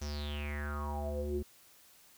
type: tone with low-pass filter sweep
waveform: square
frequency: 73.42 Hz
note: D2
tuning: in tune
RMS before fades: -37 dBFS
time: 0.01-1.43 s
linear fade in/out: 10 ms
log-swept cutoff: 6100 to 310 Hz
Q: 8.7
effects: white hiss -61 dBFS RMS until 2.17 s